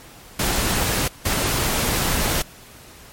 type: noise bursts at uneven times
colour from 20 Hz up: pink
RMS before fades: -21 dBFS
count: 2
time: 0.39-1.08 / 1.25-2.42 s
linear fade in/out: 5 ms
effects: pink hiss -44 dBFS RMS until 3.12 s + MP3 64 kbps